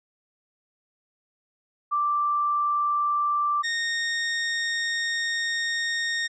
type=tone pair in turn; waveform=sine / sawtooth; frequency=1174.7 / 1849.7 Hz; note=D6 / A#6; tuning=0 / -14 cents; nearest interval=minor sixth; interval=786 cents; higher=second; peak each=-21 dBFS; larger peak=neither; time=1.91-3.63 / 3.63-6.28 s; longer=second; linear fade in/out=20 ms; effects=resampled to 16000 Hz